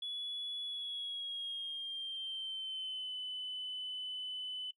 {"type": "tone with pitch glide", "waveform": "sine", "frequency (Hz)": [3400, 3012], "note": ["G#7", "F#7"], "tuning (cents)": [40, 30], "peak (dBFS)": -37, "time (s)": [0.02, 4.71], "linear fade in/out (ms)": 5, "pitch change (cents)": -210, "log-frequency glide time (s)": [0.64, 3.15], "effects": ["noise-tail reverb RT60 0.1 s tail -22 dB re dry", "tanh soft clip ceiling -34 dBFS"]}